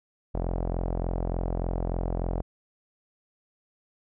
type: tone with low-pass filter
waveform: sawtooth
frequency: 43.39 Hz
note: F1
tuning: 10 cents flat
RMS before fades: -29 dBFS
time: 0.34-2.42 s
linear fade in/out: 10 ms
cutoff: 680 Hz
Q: 2.1
effects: none